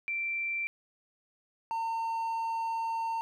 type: tone pair in turn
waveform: sine / triangle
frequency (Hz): 2349 / 908.8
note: D7 / A#5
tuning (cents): 0 / -44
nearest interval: octave + major third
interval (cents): 1644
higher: first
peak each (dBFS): -30 / -28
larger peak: second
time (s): 0.08-0.67 / 1.71-3.21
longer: second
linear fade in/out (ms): 0
effects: none